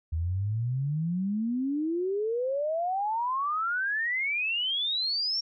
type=exponential sweep; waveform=sine; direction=up; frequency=77.78 to 5588 Hz; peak=-26 dBFS; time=0.12-5.41 s; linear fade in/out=10 ms; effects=none